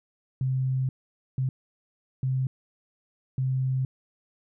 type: tone bursts at uneven times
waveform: sine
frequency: 130.81 Hz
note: C3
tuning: in tune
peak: -23 dBFS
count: 4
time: 0.41-0.89 / 1.38-1.49 / 2.23-2.47 / 3.38-3.85 s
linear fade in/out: 2 ms
effects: none